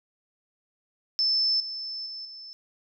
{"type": "tone with level steps", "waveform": "sine", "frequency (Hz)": 5274, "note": "E8", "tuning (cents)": 0, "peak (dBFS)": [-21, -32, -35, -40], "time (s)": [1.19, 2.53], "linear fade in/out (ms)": 0, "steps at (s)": [1.6, 2.06, 2.25], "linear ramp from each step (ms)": 2, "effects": []}